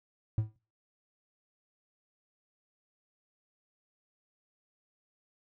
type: tone with exponential decay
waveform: triangle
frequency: 108.6 Hz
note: A2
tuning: 22 cents flat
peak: -21 dBFS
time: 0.38-0.56 s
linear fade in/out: 0 ms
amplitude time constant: 38 ms
effects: noise-tail reverb RT60 0.3 s tail -17 dB re dry